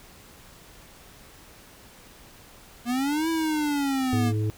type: linear two-way sweep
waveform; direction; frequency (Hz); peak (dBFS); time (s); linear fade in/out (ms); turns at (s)
square; up then down; 234.4 to 330 to 234.4; -24; 2.85-4.33; 50; 3.29
type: harmonic tone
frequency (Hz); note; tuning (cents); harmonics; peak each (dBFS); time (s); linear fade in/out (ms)
107.1; A2; -46; 1 / 3 / 4; -23 / -33 / -35; 4.13-4.5; 0
effects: pink hiss -50 dBFS RMS until 4.57 s